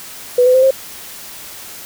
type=tone with pitch steps; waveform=sine; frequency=493.9 / 506.3 / 519.1 / 532.1 Hz; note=B4 / B4 / C5 / C5; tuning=0 / +43 / -14 / +29 cents; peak=-7 dBFS; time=0.38-0.708 s; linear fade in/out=5 ms; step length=82 ms; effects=white hiss -33 dBFS RMS until 1.85 s